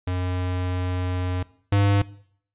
square tone pair in turn, 90.8 / 100.52 Hz, F#2 / G2, -32 / +44 cents, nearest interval major second, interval 176 cents, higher second, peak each -24 / -17 dBFS, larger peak second, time 0.07-1.43 / 1.72-2.02 s, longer first, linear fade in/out 5 ms, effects noise-tail reverb RT60 0.6 s tail -20 dB re dry + resampled to 8000 Hz

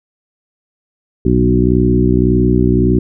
harmonic tone with a mistuned harmonic, 61.74 Hz, B1, in tune, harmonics 1 / 2 / 3 / 4 / 5 / 6, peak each -16 / -16 / -16 / -16 / -16 / -16 dBFS, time 1.25-2.99 s, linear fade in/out 5 ms, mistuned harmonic 2, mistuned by -31 cents, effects none

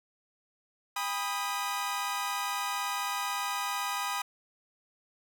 sawtooth chord, G augmented, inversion none, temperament equal with one note detuned, 803.7 / 987.8 / 1244.5 Hz, G5 / B5 / D#6, +43 / 0 / 0 cents, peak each -33 / -31 / -31 dBFS, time 0.96-4.22 s, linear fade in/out 5 ms, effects none

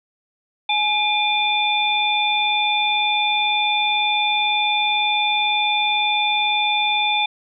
sine tone cluster, 838 / 2414 / 3536 Hz, G#5 / D7 / A7, +15 / +47 / +8 cents, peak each -21 dBFS, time 0.69-7.26 s, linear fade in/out 5 ms, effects none

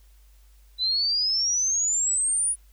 sine exponential sweep, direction up, 3951 to 9850 Hz, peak -21 dBFS, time 0.78-2.56 s, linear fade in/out 50 ms, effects added 50 Hz sine -51 dBFS peak until 2.72 s + white hiss -64 dBFS RMS until 2.72 s

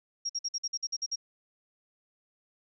sine tone bursts, 5600 Hz, F8, 4 cents sharp, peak -29 dBFS, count 10, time 0.25-1.159 s, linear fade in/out 10 ms, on 45 ms, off 51 ms, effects none

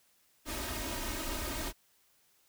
pink noise with comb filter, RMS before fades -37 dBFS, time 0.45-1.73 s, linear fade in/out 50 ms, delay 3.2 ms, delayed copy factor +1, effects white hiss -69 dBFS RMS until 2.48 s

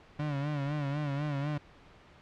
35% pulse tone with vibrato, 144.4 Hz, D3, 29 cents flat, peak -29 dBFS, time 0.19-1.58 s, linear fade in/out 5 ms, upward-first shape sine, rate 4 Hz, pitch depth 81 cents each way, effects pink hiss -56 dBFS RMS until 2.21 s + low-pass 3000 Hz 12 dB/octave

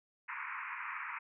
pink band-pass noise, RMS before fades -42 dBFS, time 0.28-1.19 s, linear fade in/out 10 ms, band 930 to 2500 Hz, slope 96 dB/octave, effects none

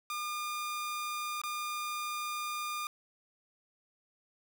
sawtooth tone with dropouts, 1209 Hz, D6, 50 cents sharp, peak -31 dBFS, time 0.1-2.87 s, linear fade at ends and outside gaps 1 ms, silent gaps 1.416-1.436 s, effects none

